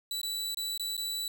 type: tone with dropouts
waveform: sawtooth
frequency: 3951 Hz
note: B7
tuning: in tune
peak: -29 dBFS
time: 0.11-1.28 s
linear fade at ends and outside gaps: 2 ms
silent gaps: 0.215-0.231 / 0.546-0.571 / 0.777-0.796 / 0.968-0.977 s
effects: none